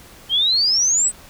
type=exponential sweep; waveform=sine; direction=up; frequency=3100 to 8290 Hz; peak=-14 dBFS; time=0.29-1.12 s; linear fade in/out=50 ms; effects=pink hiss -44 dBFS RMS until 1.29 s